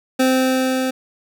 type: tone with level ramp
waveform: 25% pulse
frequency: 259.6 Hz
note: C4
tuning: 13 cents flat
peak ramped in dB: -9 to -15 dBFS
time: 0.19-0.91 s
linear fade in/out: 10 ms
effects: none